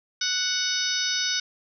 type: harmonic tone with a mistuned harmonic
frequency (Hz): 740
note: F#5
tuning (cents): 0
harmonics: 2 / 3 / 4 / 5 / 6 / 7 / 8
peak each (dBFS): -31 / -35 / -34 / -29 / -33 / -29 / -31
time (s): 0.21-1.4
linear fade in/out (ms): 5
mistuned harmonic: 6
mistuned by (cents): +32
effects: none